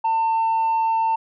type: tone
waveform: sine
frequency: 899 Hz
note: A5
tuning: 37 cents sharp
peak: -15 dBFS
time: 0.04-1.16 s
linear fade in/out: 10 ms
effects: tanh soft clip ceiling -16 dBFS